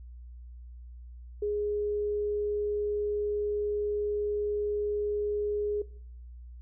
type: tone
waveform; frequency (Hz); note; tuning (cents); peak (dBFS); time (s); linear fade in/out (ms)
sine; 415.3; G#4; 0; -27; 1.42-5.82; 5
effects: noise-tail reverb RT60 0.6 s tail -20 dB re dry + added 60 Hz sine -43 dBFS peak until 6.61 s

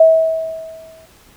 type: tone with exponential decay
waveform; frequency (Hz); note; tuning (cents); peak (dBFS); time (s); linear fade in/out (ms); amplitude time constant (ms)
sine; 646; E5; -35; -3; 0-1.06; 5; 230
effects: pink hiss -48 dBFS RMS until 1.36 s

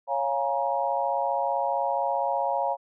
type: chord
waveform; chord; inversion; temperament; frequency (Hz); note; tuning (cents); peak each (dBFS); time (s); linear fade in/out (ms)
sine; Bb minor seventh; first; equal with one note detuned; 554.4 / 698.5 / 830.6 / 945.9; Db5 / F5 / Ab5 / Bb5; 0 / 0 / 0 / +25; -29; 0.07-2.77; 50
effects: none

